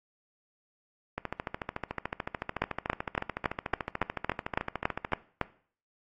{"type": "two click trains", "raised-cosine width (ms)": 0.5, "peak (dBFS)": [-11, -17], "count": [11, 55], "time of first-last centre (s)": [[2.62, 5.413], [1.18, 5.122]], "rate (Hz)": [3.58, 13.7], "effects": ["noise-tail reverb RT60 0.5 s tail -19 dB re dry", "AAC 32 kbps"]}